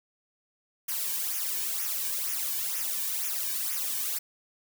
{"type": "noise with flanger", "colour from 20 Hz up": "blue", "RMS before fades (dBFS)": -31, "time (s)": [0.88, 4.19], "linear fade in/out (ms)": 10, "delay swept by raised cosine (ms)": [0.23, 1.53], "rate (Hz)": 2.1, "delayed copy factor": -0.75, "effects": []}